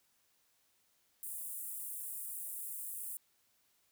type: high-pass noise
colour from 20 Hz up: pink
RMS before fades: -43 dBFS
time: 1.23-3.17 s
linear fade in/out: 0 ms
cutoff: 8700 Hz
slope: 48 dB/octave
effects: white hiss -74 dBFS RMS until 3.91 s